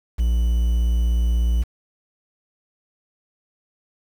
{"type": "tone with quantisation", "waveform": "triangle", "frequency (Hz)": 58.27, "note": "A#1", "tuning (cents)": 0, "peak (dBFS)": -14, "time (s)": [0.18, 1.64], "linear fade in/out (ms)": 20, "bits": 7, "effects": []}